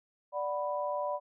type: chord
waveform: sine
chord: B minor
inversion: first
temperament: equal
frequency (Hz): 587.3 / 740 / 987.8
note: D5 / F#5 / B5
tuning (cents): 0 / 0 / 0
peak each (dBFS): -33 / -39 / -35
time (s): 0.32-1.2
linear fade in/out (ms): 50
effects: none